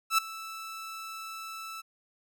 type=tone with ADSR envelope; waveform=sawtooth; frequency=1318.5 Hz; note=E6; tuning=in tune; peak=-16 dBFS; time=0.1-1.82 s; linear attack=82 ms; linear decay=6 ms; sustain=-19 dB; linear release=21 ms; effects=none